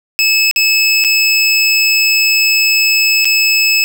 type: tone with dropouts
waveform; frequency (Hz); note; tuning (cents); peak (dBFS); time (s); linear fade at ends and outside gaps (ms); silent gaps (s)
25% pulse; 2600; E7; -24; -5; 0.19-3.84; 0; 0.512-0.561 / 1.04-1.047 / 3.246-3.254
effects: none